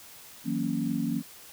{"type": "chord", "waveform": "sine", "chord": "F# dominant seventh", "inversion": "third", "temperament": "equal with one note detuned", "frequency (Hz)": [161.7, 185, 233.1, 277.2], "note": ["E3", "F#3", "A#3", "C#4"], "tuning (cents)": [-33, 0, 0, 0], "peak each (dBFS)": [-34, -34, -30, -31], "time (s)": [0.44, 1.23], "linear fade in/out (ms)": 50, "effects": ["white hiss -49 dBFS RMS until 1.52 s"]}